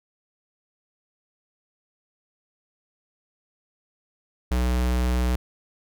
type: tone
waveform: square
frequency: 61.74 Hz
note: B1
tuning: in tune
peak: -21 dBFS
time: 4.51-5.36 s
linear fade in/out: 5 ms
effects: none